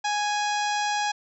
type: harmonic tone with a mistuned harmonic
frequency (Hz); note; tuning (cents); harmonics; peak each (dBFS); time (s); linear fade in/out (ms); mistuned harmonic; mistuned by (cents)
830.6; G#5; 0; 1 / 2 / 3 / 4 / 5 / 6 / 7 / 8 / 9; -25 / -31 / -35 / -36 / -38 / -38 / -38 / -44 / -44; 0.04-1.12; 10; 5; -31
effects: none